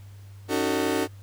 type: chord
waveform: 35% pulse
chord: D# half-diminished seventh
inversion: third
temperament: just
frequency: 280 / 311.1 / 373.4 / 448 Hz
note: C#4 / D#4 / F#4 / A4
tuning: +18 / 0 / +16 / +31 cents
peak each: -27 dBFS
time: 0.48-1.08 s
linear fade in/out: 50 ms
effects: added 99 Hz sine -42 dBFS peak until 1.22 s + pink hiss -58 dBFS RMS until 1.22 s